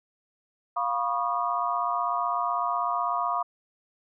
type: tone cluster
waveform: sine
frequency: 702 / 975 / 1103 / 1219 Hz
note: F5 / B5 / C#6 / D#6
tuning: +9 / -23 / -9 / -36 cents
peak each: -30 dBFS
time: 0.76-3.43 s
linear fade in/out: 10 ms
effects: none